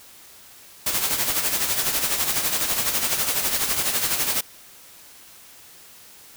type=noise with tremolo; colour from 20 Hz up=white; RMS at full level=-21 dBFS; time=0.86-4.41 s; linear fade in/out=5 ms; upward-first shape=sine; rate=12 Hz; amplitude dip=55%; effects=white hiss -47 dBFS RMS until 6.36 s